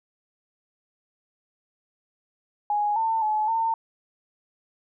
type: tone with pitch steps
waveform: sine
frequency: 831 / 897 / 856 / 905 Hz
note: G#5 / A5 / A5 / A5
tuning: +1 / +33 / -48 / +48 cents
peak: -21 dBFS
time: 2.7-3.74 s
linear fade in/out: 2 ms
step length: 260 ms
effects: none